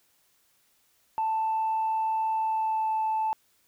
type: tone with pitch glide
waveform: sine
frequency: 883 to 876.4 Hz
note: A5 to A5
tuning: +6 to -7 cents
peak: -23 dBFS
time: 1.18-3.33 s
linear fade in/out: 0 ms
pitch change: -13 cents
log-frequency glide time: 2.34-2.95 s
effects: tanh soft clip ceiling -21 dBFS + white hiss -67 dBFS RMS until 3.67 s